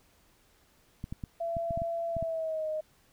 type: clicks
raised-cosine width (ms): 5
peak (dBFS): -24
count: 9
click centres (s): 1.041 / 1.125 / 1.238 / 1.568 / 1.708 / 1.775 / 1.819 / 2.167 / 2.226
type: tone with pitch glide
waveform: sine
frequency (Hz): 673 to 620.7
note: E5 to D#5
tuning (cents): +36 to -4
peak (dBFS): -30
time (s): 1.4-2.81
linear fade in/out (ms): 10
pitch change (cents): -140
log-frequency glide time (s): 2.1-2.69
effects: pink hiss -65 dBFS RMS until 3.12 s